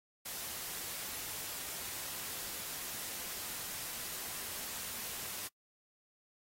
white noise, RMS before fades -42 dBFS, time 0.25-5.48 s, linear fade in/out 10 ms, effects noise-tail reverb RT60 0.1 s tail -22 dB re dry + AAC 48 kbps

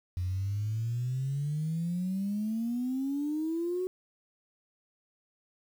sine exponential sweep, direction up, 88 to 373.7 Hz, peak -28 dBFS, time 0.17-3.87 s, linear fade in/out 0 ms, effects tanh soft clip ceiling -24 dBFS + 9-bit

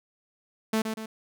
sawtooth tone with echo, 220 Hz, A3, in tune, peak -19 dBFS, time 0.73-0.82 s, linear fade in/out 5 ms, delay 120 ms, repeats 2, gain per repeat -6 dB, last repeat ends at 1.06 s, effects none

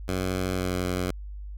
10% pulse tone with pitch glide, 92.8 to 90.79 Hz, F#2 to F#2, +6 to -32 cents, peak -18 dBFS, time 0.08-1.11 s, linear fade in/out 5 ms, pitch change -38 cents, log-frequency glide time 0.53-0.74 s, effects added 50 Hz sine -35 dBFS peak until 1.57 s

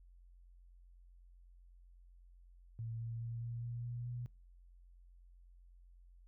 sine tone with pitch steps, 113.8 / 115.06 / 116.33 / 117.61 / 118.91 / 120.22 / 121.55 Hz, A#2 / A#2 / A#2 / A#2 / A#2 / B2 / B2, -41 / -22 / -3 / +16 / +35 / -46 / -27 cents, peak -40 dBFS, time 2.79-4.26 s, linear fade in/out 0 ms, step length 210 ms, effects noise-tail reverb RT60 0.3 s tail -22 dB re dry + added 44 Hz sine -58 dBFS peak until 6.27 s

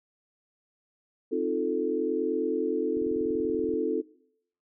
sine chord, F dominant seventh, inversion second, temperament equal with one note detuned, 261.6 / 311.1 / 351.9 / 440 Hz, C4 / Eb4 / F4 / A4, 0 / 0 / +13 / 0 cents, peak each -33 / -32 / -31 / -28 dBFS, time 1.31-4.02 s, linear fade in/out 20 ms
click train, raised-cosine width 3 ms, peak -33 dBFS, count 17, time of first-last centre 2.97-3.739 s, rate 20.8 Hz
effects noise-tail reverb RT60 0.7 s tail -21 dB re dry

